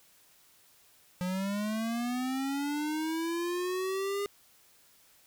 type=linear sweep; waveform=square; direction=up; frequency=178.1 to 407.1 Hz; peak=-31 dBFS; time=1.21-4.26 s; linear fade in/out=0 ms; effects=white hiss -62 dBFS RMS until 5.26 s